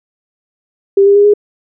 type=tone with pitch steps; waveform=sine; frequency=395.2 / 401.4 / 407.7 / 414.1 Hz; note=G4 / G4 / G#4 / G#4; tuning=+14 / +41 / -32 / -5 cents; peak=-4 dBFS; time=0.97-1.338 s; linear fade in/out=5 ms; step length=92 ms; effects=none